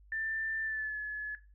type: tone with pitch glide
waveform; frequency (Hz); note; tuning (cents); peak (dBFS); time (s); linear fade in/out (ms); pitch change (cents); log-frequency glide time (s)
sine; 1779 to 1708.5; A6 to G#6; +19 to +49; -33; 0.12-1.35; 2; -70; 0.62-0.98
effects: noise-tail reverb RT60 0.3 s tail -17 dB re dry + added 50 Hz sine -56 dBFS peak until 1.54 s